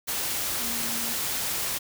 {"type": "tone in noise", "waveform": "sine", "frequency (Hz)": 233.1, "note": "A#3", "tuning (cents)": 0, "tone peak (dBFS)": -38, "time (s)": [0.61, 1.14], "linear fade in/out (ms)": 20, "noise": "white", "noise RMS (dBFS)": -29, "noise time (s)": [0.07, 1.79], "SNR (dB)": -12, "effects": []}